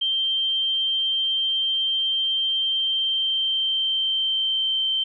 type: tone with pitch glide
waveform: sine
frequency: 3146 to 3117 Hz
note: G7 to G7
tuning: +6 to -11 cents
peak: -20 dBFS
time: 0.01-5.04 s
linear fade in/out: 10 ms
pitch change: -17 cents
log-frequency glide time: 2.58-4.88 s
effects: none